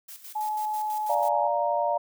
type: noise with tremolo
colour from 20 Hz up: blue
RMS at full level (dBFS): -42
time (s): 0.08-1.29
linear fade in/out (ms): 10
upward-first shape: square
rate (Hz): 6.1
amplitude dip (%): 65
type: tone with pitch glide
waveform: sine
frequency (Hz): 853 to 842.7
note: G#5 to G#5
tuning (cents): +46 to +25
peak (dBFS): -26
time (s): 0.35-1.48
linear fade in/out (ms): 10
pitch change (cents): -21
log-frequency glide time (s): 1.04-1.22
type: chord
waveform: sine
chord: Bb major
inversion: first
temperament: equal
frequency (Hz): 587.3 / 698.5 / 932.3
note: D5 / F5 / Bb5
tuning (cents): 0 / 0 / 0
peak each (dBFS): -27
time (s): 1.09-1.98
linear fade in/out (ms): 10
effects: none